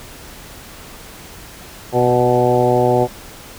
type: harmonic tone with a mistuned harmonic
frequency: 123.47 Hz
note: B2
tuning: in tune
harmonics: 1 / 2 / 3 / 4 / 5 / 6 / 7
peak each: -20 / -22 / -17 / -18 / -19 / -19 / -22 dBFS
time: 1.92-3.08 s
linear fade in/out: 50 ms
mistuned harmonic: 5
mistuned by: -21 cents
effects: pink hiss -37 dBFS RMS until 3.58 s